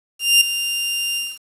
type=tone with ADSR envelope; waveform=sawtooth; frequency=2794 Hz; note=F7; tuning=in tune; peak=-5 dBFS; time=0.19-1.39 s; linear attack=220 ms; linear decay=7 ms; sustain=-12 dB; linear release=220 ms; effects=resampled to 32000 Hz + 7-bit